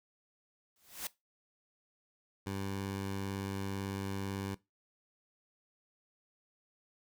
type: noise with exponential growth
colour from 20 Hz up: white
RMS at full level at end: -36 dBFS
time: 0.76-1.07 s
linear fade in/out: 1 ms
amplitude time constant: 67 ms
type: tone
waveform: 15% pulse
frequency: 98 Hz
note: G2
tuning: in tune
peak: -30 dBFS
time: 2.46-4.55 s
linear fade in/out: 10 ms
effects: noise-tail reverb RT60 0.2 s tail -19 dB re dry